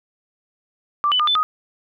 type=tone with pitch steps; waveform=sine; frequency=1174 / 2995 / 1212 / 3510 / 1253 Hz; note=D6 / F#7 / D#6 / A7 / D#6; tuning=-1 / +20 / -46 / -5 / +12 cents; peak=-15 dBFS; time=1.04-1.43 s; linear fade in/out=0 ms; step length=78 ms; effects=none